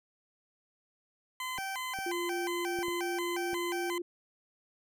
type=tone with vibrato; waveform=20% pulse; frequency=891 Hz; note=A5; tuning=22 cents sharp; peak=-30 dBFS; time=1.4-3.98 s; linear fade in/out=2 ms; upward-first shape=square; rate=2.8 Hz; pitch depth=240 cents each way
type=clicks; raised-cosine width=2 ms; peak=-32 dBFS; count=5; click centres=1.586 / 1.988 / 2.788 / 2.883 / 3.532 s
type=tone; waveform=sine; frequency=349.2 Hz; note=F4; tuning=in tune; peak=-33 dBFS; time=2.06-4.02 s; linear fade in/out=5 ms
effects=none